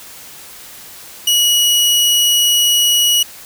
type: tone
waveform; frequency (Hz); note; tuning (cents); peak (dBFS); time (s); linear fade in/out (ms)
sawtooth; 2915; F#7; -26; -7; 1.27-3.23; 5
effects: white hiss -36 dBFS RMS until 3.45 s